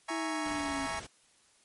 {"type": "chord", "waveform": "25% pulse", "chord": "A# half-diminished seventh", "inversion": "second", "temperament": "equal", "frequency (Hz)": [659.3, 830.6, 932.3, 1108.7], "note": ["E5", "G#5", "A#5", "C#6"], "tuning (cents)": [0, 0, 0, 0], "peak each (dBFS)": -36, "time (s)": [0.08, 1], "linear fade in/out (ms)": 10}
{"type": "linear sweep", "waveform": "sine", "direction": "down", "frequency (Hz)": [329.6, 271.4], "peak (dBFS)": -35, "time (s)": [0.1, 0.87], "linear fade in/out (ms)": 10}
{"type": "noise", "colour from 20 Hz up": "pink", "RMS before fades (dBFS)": -45, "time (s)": [0.45, 1.07], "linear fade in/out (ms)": 10}
{"effects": ["white hiss -65 dBFS RMS until 1.64 s", "MP3 48 kbps"]}